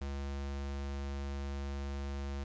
square tone, 69.6 Hz, C#2, 8 cents sharp, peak -37 dBFS, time 0.01-2.44 s, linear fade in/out 5 ms, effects resampled to 16000 Hz + 11-bit

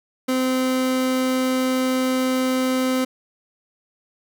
30% pulse tone, 258.1 Hz, C4, 23 cents flat, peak -16 dBFS, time 0.28-3.05 s, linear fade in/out 10 ms, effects none

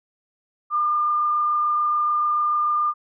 sine tone with frequency modulation, 1203 Hz, D6, 41 cents sharp, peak -18 dBFS, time 0.7-2.94 s, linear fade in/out 50 ms, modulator 26.9 Hz, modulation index 0.37, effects none

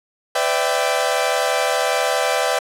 sawtooth chord, E minor seventh, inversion second, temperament equal with one note detuned, 505.7 / 587.3 / 659.3 / 784 Hz, B4 / D5 / E5 / G5, +41 / 0 / 0 / 0 cents, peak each -19 dBFS, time 0.35-2.59 s, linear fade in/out 5 ms, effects low-pass 12000 Hz 12 dB/octave

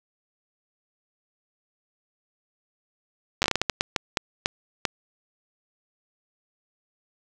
slowing click train, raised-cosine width 0.2 ms, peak -4 dBFS, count 14, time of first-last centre 3.42-4.853 s, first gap 9 ms, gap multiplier 1.37, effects none

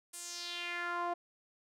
sawtooth tone with band-pass filter sweep, 348.5 Hz, F4, 4 cents flat, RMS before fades -39 dBFS, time 0.13-1.14 s, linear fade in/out 10 ms, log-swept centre 9600 to 760 Hz, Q 2.9, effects none

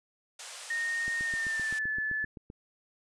white band-pass noise, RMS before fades -45 dBFS, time 0.39-1.79 s, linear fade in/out 5 ms, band 510 to 9400 Hz, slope 48 dB/octave
sine tone with pitch glide, 1848 to 1734.2 Hz, A#6 to A6, -16 to -26 cents, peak -29 dBFS, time 0.7-2.25 s, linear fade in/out 5 ms, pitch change -110 cents, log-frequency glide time 1.21-1.86 s
click train, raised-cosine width 3 ms, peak -31 dBFS, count 12, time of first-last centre 1.08-2.501 s, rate 7.74 Hz
effects none

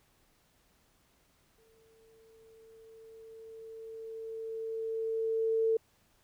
sine tone with exponential growth, 447.8 Hz, A4, 30 cents sharp, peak -24 dBFS, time 1.58-5.77 s, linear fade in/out 5 ms, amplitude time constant 910 ms, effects pink hiss -69 dBFS RMS until 6.23 s

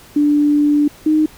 sine tone pair in turn, 293.7 / 309 Hz, D4 / D#4, 0 / -12 cents, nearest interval minor second, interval 88 cents, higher second, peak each -10 dBFS, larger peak neither, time 0.16-0.88 / 1.06-1.26 s, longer first, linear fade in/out 5 ms, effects pink hiss -43 dBFS RMS until 1.37 s

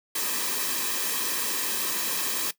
white noise with comb filter, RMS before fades -28 dBFS, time 0.15-2.51 s, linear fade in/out 5 ms, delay 1.4 ms, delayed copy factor -0.6, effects noise-tail reverb RT60 0.1 s tail -17 dB re dry + high-pass 200 Hz 12 dB/octave

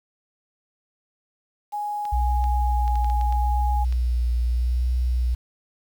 sine tone, 830.6 Hz, G#5, in tune, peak -25 dBFS, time 1.72-3.85 s, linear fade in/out 20 ms
clicks, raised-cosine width 0.2 ms, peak -24 dBFS, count 9, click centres 2.053 / 2.441 / 2.879 / 2.956 / 3.045 / 3.1 / 3.212 / 3.325 / 3.925 s
sine tone with vibrato, 60.8 Hz, B1, 26 cents flat, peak -19 dBFS, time 2.12-5.35 s, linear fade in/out 10 ms, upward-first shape sine, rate 0.79 Hz, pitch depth 35 cents each way
effects 8-bit

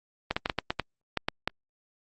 clicks, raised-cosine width 0.3 ms, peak -10 dBFS, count 10, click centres 0.31 / 0.365 / 0.459 / 0.498 / 0.587 / 0.705 / 0.797 / 1.173 / 1.285 / 1.476 s, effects Opus 32 kbps

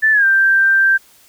sine tone with pitch glide, 1757 to 1574.4 Hz, A6 to G6, -3 to +7 cents, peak -9 dBFS, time 0.02-0.98 s, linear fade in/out 20 ms, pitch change -190 cents, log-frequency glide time 0.12-0.25 s, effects white hiss -49 dBFS RMS until 1.28 s

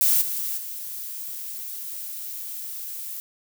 violet noise with level steps, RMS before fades -19 / -28 / -34 dBFS, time 0.01-3.2 s, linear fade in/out 0 ms, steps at 0.21 / 0.57 s, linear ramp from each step 10 ms, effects none

